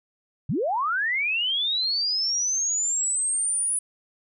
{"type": "linear sweep", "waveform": "sine", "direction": "up", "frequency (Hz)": [102, 9956], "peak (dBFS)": -22, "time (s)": [0.49, 3.79], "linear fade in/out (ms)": 5, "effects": []}